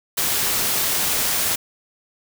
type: noise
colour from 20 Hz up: white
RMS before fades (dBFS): -21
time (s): 0.17-1.56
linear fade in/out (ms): 10
effects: none